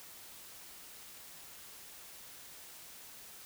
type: silence
effects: white hiss -52 dBFS RMS until 3.45 s